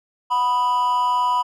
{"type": "tone with amplitude modulation", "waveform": "triangle", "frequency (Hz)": 987.8, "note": "B5", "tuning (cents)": 0, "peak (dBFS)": -12, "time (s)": [0.3, 1.43], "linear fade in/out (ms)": 20, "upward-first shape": "sine", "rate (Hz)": 256, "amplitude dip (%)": 60, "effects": []}